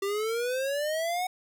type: exponential sweep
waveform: square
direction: up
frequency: 390 to 746 Hz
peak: -28 dBFS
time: 0.02-1.27 s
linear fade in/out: 5 ms
effects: none